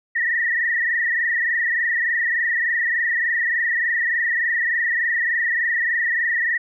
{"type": "tone with frequency modulation", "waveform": "sine", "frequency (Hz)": 1878, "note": "A#6", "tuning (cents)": 12, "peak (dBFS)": -18, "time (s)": [0.15, 6.58], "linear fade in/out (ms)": 10, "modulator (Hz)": 23.4, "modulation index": 3.7, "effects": []}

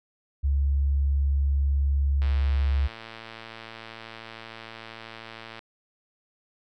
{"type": "tone", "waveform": "sine", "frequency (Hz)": 69.7, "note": "C#2", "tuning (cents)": 10, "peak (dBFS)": -20, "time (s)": [0.43, 2.88], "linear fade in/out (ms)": 20}
{"type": "click train", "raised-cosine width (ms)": 0.3, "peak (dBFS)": -24, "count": 382, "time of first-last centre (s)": [2.22, 5.592], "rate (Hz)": 113}
{"effects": []}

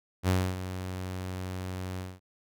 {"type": "tone with ADSR envelope", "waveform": "sawtooth", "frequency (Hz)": 92.5, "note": "F#2", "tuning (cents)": 0, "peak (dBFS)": -18, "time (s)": [0.23, 2.2], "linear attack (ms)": 54, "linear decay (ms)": 270, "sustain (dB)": -12, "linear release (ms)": 210, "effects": []}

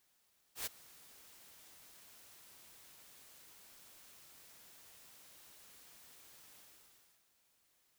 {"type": "noise with ADSR envelope", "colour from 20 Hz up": "white", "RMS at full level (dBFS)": -38, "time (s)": [0.55, 7.28], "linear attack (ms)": 110, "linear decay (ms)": 19, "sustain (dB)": -22, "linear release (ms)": 740, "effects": ["white hiss -75 dBFS RMS until 7.98 s"]}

